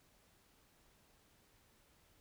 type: silence
effects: pink hiss -70 dBFS RMS until 2.2 s